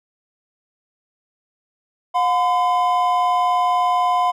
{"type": "tone pair together", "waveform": "triangle", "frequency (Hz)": [719.1, 1017], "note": ["F#5", "C6"], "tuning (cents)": [-50, -50], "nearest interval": "tritone", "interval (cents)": 600, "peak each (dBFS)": -16, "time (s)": [2.14, 4.32], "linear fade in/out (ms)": 20, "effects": []}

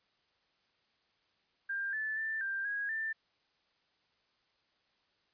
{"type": "tone with pitch steps", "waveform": "sine", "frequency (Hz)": [1595, 1745, 1773, 1584, 1648, 1780], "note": ["G6", "A6", "A6", "G6", "G#6", "A6"], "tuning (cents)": [30, -15, 13, 18, -14, 20], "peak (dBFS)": -33, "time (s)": [1.69, 3.13], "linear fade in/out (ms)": 10, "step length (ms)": 240, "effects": ["white hiss -74 dBFS RMS until 5.33 s", "resampled to 11025 Hz"]}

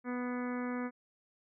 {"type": "harmonic tone with a mistuned harmonic", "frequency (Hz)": 246.9, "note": "B3", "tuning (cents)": 0, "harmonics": [1, 2, 3, 4, 5, 6, 7, 8, 9], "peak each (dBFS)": [-35, -42, -49, -47, -47, -49, -50, -52, -53], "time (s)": [0.04, 0.91], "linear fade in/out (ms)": 50, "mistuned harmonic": 8, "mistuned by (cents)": 28, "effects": []}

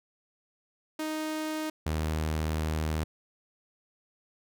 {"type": "tone pair in turn", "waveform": "sawtooth", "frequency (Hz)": [311.1, 78.16], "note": ["D#4", "D#2"], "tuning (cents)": [0, 8], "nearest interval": "2 octaves", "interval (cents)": 2392, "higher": "first", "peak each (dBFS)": [-27, -24], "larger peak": "second", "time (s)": [[0.99, 1.7], [1.86, 3.04]], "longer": "second", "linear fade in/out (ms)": 5, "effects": []}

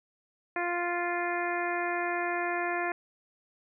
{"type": "harmonic tone", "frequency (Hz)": 349.2, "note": "F4", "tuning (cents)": 0, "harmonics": [1, 2, 3, 4, 5, 6, 7], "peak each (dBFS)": [-34, -33, -37, -39, -35, -39, -41], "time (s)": [0.56, 2.92], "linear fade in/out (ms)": 2, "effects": []}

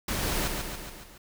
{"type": "noise with echo", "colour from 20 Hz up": "pink", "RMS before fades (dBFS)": -30, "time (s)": [0.08, 0.48], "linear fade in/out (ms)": 5, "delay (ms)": 140, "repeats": 5, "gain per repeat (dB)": -4, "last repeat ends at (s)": 1.18, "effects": []}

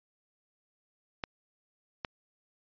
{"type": "clicks", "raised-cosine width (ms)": 0.3, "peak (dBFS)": -17, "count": 2, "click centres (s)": [1.238, 2.048], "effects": ["resampled to 11025 Hz"]}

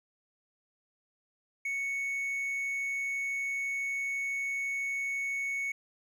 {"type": "tone", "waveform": "triangle", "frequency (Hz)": 2217, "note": "C#7", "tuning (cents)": 0, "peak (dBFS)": -29, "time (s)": [1.65, 5.72], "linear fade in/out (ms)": 5, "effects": []}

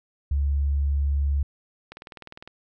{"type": "tone", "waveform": "sine", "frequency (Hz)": 70.6, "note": "C#2", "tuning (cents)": 32, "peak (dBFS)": -20, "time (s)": [0.31, 1.43], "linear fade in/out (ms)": 5}
{"type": "click train", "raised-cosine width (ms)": 0.3, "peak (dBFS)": -24, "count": 12, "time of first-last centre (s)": [1.92, 2.476], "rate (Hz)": 19.8}
{"effects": []}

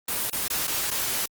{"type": "noise with dropouts", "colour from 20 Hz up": "white", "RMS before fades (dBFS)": -27, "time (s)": [0.08, 1.26], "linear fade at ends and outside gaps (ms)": 5, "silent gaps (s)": [[0.3, 0.327], [0.481, 0.501], [0.672, 0.676], [0.905, 0.912]], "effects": ["Opus 24 kbps"]}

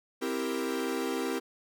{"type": "chord", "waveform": "45% pulse", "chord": "C dominant seventh", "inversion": "none", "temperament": "equal", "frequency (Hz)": [261.6, 329.6, 392, 466.2], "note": ["C4", "E4", "G4", "Bb4"], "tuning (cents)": [0, 0, 0, 0], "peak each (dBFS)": [-35, -36, -35, -36], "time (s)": [0.21, 1.4], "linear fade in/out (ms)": 20, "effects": []}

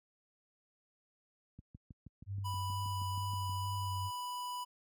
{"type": "click train", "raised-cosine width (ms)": 5, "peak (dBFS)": -37, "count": 13, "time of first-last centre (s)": [1.59, 3.495], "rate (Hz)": 6.3}
{"type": "tone with vibrato", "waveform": "sine", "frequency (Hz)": 97.4, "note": "G2", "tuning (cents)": -11, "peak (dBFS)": -36, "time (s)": [2.26, 4.11], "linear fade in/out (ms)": 50, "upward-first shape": "sine", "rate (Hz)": 2.2, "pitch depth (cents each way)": 33}
{"type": "tone", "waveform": "square", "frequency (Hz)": 987.8, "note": "B5", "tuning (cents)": 0, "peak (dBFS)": -39, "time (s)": [2.44, 4.65], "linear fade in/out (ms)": 20}
{"effects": ["high-pass 60 Hz 12 dB/octave"]}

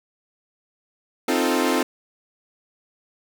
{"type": "chord", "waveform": "sawtooth", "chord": "F dominant seventh", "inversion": "second", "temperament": "equal", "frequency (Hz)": [261.6, 311.1, 349.2, 440], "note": ["C4", "Eb4", "F4", "A4"], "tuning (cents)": [0, 0, 0, 0], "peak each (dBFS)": [-19, -21, -21, -22], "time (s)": [1.28, 1.83], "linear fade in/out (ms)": 5, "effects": []}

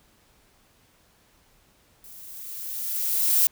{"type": "noise with level ramp", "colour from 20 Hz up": "violet", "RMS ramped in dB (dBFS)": [-46, -18], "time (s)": [2.04, 3.47], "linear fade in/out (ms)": 2, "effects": ["pink hiss -61 dBFS RMS until 3.51 s"]}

